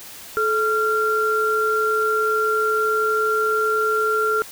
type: tone pair together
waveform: sine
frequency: 432.7 / 1379.7 Hz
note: A4 / F6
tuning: -29 / -21 cents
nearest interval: octave + minor sixth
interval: 2008 cents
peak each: -21 / -19 dBFS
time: 0.37-4.42 s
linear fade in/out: 0 ms
effects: white hiss -39 dBFS RMS until 4.51 s